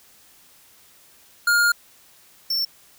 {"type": "tone pair in turn", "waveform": "square", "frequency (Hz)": [1416, 5414], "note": ["F6", "E8"], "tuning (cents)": [23, 45], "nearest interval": "octave + major seventh", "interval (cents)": 2322, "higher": "second", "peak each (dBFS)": [-16, -21], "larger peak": "first", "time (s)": [[1.47, 1.72], [2.5, 2.65]], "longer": "first", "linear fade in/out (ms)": 5, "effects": ["white hiss -53 dBFS RMS until 2.98 s"]}